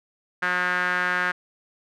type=tone with band-pass filter; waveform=sawtooth; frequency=180 Hz; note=F#3; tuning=47 cents flat; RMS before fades=-24 dBFS; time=0.42-1.32 s; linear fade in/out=10 ms; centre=1600 Hz; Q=4.6; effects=none